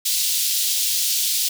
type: high-pass noise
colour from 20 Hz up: pink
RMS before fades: -21 dBFS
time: 0.05-1.49 s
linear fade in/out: 10 ms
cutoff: 3500 Hz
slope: 24 dB/octave
effects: none